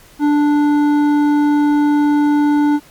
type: tone with hard clipping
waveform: sine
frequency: 293.7 Hz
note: D4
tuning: in tune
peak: -12 dBFS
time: 0.19-2.8 s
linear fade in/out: 50 ms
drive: 9 dB
effects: pink hiss -45 dBFS RMS until 2.9 s + MP3 96 kbps